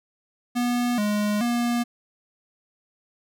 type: tone with pitch steps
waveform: square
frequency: 243.1 / 208.3 / 238.8 Hz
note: B3 / G#3 / A#3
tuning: -27 / +5 / +42 cents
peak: -22 dBFS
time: 0.55-1.84 s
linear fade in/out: 20 ms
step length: 430 ms
effects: none